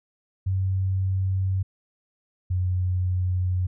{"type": "tone pair in turn", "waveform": "sine", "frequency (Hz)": [94.9, 91.24], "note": ["F#2", "F#2"], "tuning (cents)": [44, -24], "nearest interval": "minor second", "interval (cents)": 68, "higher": "first", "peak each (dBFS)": -21, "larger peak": "neither", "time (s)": [[0.46, 1.63], [2.5, 3.67]], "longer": "neither", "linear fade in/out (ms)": 10, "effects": []}